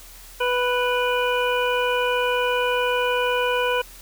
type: harmonic tone with a mistuned harmonic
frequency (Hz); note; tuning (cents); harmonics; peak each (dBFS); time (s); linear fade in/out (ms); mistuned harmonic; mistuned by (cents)
493.9; B4; 0; 1 / 2 / 3 / 5 / 6; -22 / -25 / -27 / -29 / -30; 0.4-3.82; 10; 5; -18
effects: added 40 Hz sine -45 dBFS peak until 4.01 s + white hiss -45 dBFS RMS until 4.01 s